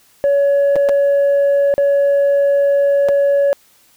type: tone with dropouts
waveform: sine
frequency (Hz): 563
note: C#5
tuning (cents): +27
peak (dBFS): -8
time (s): 0.24-3.53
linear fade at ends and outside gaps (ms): 0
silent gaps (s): 0.757-0.763 / 0.888-0.893 / 1.74-1.78 / 3.086-3.09
effects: tanh soft clip ceiling -9 dBFS + white hiss -52 dBFS RMS until 3.96 s